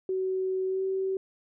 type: tone with pitch glide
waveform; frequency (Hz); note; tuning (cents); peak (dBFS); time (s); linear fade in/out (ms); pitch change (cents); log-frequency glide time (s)
sine; 376.3 to 382.2; F#4 to G4; +29 to -44; -26; 0.09-1.17; 2; +27; 0.66-0.83
effects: none